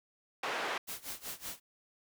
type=band-pass noise; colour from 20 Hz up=white; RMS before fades=-36 dBFS; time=0.43-0.78 s; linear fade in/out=5 ms; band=380 to 1900 Hz; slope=12 dB/octave
type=noise with tremolo; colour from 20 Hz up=white; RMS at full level=-40 dBFS; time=0.87-1.6 s; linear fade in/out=20 ms; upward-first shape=sine; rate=5.3 Hz; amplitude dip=90%
effects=none